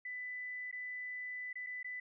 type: tone with dropouts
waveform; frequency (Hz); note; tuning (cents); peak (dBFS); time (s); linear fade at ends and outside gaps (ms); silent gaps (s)
sine; 1995; B6; +17; -40; 0.05-2; 5; 0.714-0.726 / 1.53-1.555 / 1.665-1.668 / 1.83-1.844
effects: none